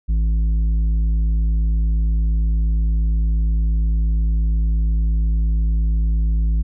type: tone with tanh clipping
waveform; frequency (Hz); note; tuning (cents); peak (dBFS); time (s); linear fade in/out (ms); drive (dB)
sine; 54.3; A1; -22; -16; 0.08-6.63; 20; 7
effects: none